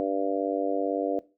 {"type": "harmonic tone", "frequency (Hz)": 98, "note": "G2", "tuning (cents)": 0, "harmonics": [3, 4, 5, 6, 7], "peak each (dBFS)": [-29, -34, -30, -31, -33], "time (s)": [0, 1.19], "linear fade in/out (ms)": 0, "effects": ["noise-tail reverb RT60 0.3 s tail -18 dB re dry"]}